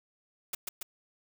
white noise with echo, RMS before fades -34 dBFS, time 0.53-0.55 s, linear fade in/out 5 ms, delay 140 ms, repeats 2, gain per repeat -2 dB, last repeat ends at 0.83 s, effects none

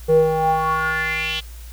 square tone with band-pass filter sweep, 158.6 Hz, D#3, 33 cents sharp, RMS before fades -19 dBFS, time 0.08-1.41 s, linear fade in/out 20 ms, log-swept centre 420 to 3300 Hz, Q 5.4, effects added 58 Hz sine -34 dBFS peak until 1.72 s + white hiss -46 dBFS RMS until 1.72 s

